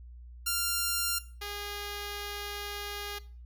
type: tone pair in turn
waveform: 5% pulse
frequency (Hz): 1390 / 409.6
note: F6 / G#4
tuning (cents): -9 / -24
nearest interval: octave + major sixth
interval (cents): 2115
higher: first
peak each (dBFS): -16 / -25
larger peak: first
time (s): 0.46-1.19 / 1.41-3.19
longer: second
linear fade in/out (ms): 10
effects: noise-tail reverb RT60 0.4 s tail -18 dB re dry + added 60 Hz sine -45 dBFS peak until 3.45 s